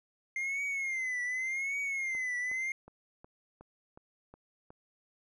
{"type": "tone with vibrato", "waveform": "triangle", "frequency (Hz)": 2103, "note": "C7", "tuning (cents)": 8, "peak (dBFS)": -30, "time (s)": [0.36, 2.72], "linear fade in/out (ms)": 2, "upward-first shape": "triangle", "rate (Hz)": 0.87, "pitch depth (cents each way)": 130}
{"type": "click train", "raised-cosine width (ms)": 1, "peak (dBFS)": -37, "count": 8, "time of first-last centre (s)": [2.15, 4.705], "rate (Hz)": 2.74}
{"effects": ["resampled to 24000 Hz"]}